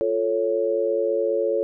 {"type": "chord", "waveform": "sine", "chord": "F augmented", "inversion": "none", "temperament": "equal with one note detuned", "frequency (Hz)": [350.6, 440, 554.4], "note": ["F4", "A4", "C#5"], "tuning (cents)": [7, 0, 0], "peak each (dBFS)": [-27, -23, -23], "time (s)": [0.01, 1.63], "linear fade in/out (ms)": 0, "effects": []}